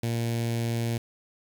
sawtooth tone with notch filter, 116.54 Hz, A#2, in tune, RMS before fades -28 dBFS, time 0.03-0.98 s, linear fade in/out 5 ms, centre 1200 Hz, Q 0.95, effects 8-bit

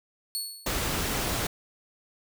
20% pulse tone with exponential decay, 4400 Hz, C#8, 14 cents flat, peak -21 dBFS, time 0.35-0.91 s, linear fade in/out 0 ms, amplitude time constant 120 ms
pink noise, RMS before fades -29 dBFS, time 0.66-1.47 s, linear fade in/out 5 ms
effects none

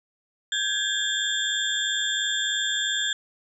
sine tone cluster, 1576 / 1679 / 3269 / 3544 / 7340 Hz, G6 / G#6 / G#7 / A7 / A#8, +9 / +18 / -28 / +12 / -28 cents, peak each -31 / -30 / -29 / -28 / -33 dBFS, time 0.52-3.13 s, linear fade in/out 2 ms, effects none

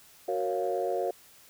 sine chord, Gb major seventh, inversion none, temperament equal, 370 / 466.2 / 554.4 / 698.5 Hz, Gb4 / Bb4 / Db5 / F5, 0 / 0 / 0 / 0 cents, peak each -32 dBFS, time 0.28-1.11 s, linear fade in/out 5 ms, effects tanh soft clip ceiling -18 dBFS + white hiss -56 dBFS RMS until 1.49 s

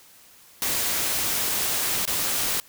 white noise with dropouts, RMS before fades -25 dBFS, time 0.62-2.6 s, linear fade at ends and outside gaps 0 ms, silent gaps 2.053-2.076 s, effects white hiss -52 dBFS RMS until 2.68 s

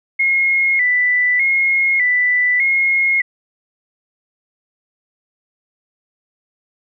sine tone with vibrato, 2067 Hz, C7, 22 cents flat, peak -12 dBFS, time 0.19-3.22 s, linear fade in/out 10 ms, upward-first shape square, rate 0.83 Hz, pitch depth 72 cents each way, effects none

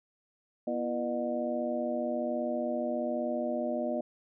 harmonic tone with a mistuned harmonic, 121.2 Hz, B2, 32 cents flat, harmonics 2 / 3 / 4 / 5 / 6, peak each -34 / -38 / -41 / -32 / -41 dBFS, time 0.67-4.01 s, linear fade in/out 5 ms, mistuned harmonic 3, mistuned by -130 cents, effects none

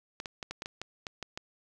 clicks, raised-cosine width 0.2 ms, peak -20 dBFS, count 10, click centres 0.201 / 0.258 / 0.428 / 0.51 / 0.621 / 0.659 / 0.816 / 1.068 / 1.227 / 1.375 s, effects none

